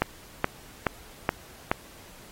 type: click train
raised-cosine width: 0.5 ms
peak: -6 dBFS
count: 5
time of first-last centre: 0.02-1.715 s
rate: 2.36 Hz
effects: pink hiss -50 dBFS RMS until 2.31 s + AAC 48 kbps